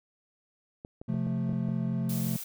clicks, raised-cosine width 2 ms, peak -28 dBFS, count 7, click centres 0.849 / 1.015 / 1.141 / 1.269 / 1.494 / 1.529 / 1.687 s
triangle chord, F major, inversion second, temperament equal, 130.81 / 174.61 / 220 Hz, C3 / F3 / A3, 0 / 0 / 0 cents, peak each -30 dBFS, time 1.08-2.37 s, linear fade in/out 10 ms
blue noise, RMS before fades -39 dBFS, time 2.09-2.44 s, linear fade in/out 5 ms
effects none

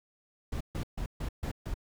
brown noise bursts, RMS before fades -34 dBFS, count 6, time 0.52-1.742 s, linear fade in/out 5 ms, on 87 ms, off 140 ms, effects none

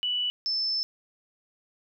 sine tone pair in turn, 2960 / 5274 Hz, F#7 / E8, 0 / 0 cents, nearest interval minor seventh, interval 1000 cents, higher second, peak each -25 dBFS, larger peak neither, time 0.03-0.3 / 0.46-0.83 s, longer second, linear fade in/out 0 ms, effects none

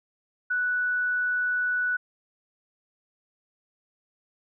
sine tone, 1480 Hz, F#6, in tune, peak -23 dBFS, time 0.5-1.97 s, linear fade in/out 10 ms, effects none

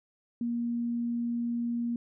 sine tone, 236.5 Hz, A#3, 25 cents sharp, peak -28 dBFS, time 0.41-1.96 s, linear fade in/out 2 ms, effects none

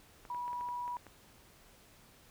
clicks, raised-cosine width 0.5 ms, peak -36 dBFS, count 9, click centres 0.252 / 0.347 / 0.48 / 0.531 / 0.61 / 0.688 / 0.879 / 0.969 / 1.067 s
sine tone, 974 Hz, B5, 24 cents flat, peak -36 dBFS, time 0.3-0.97 s, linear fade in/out 2 ms
effects pink hiss -61 dBFS RMS until 2.3 s

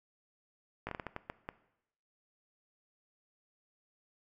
slowing click train, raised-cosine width 0.5 ms, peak -23 dBFS, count 9, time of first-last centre 0.87-1.489 s, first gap 18 ms, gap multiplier 1.4, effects noise-tail reverb RT60 0.8 s tail -17 dB re dry

